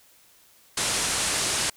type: low-pass noise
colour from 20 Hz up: white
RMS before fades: -26 dBFS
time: 0.77-1.7 s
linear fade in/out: 5 ms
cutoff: 10000 Hz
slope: 48 dB/octave
effects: white hiss -57 dBFS RMS until 1.76 s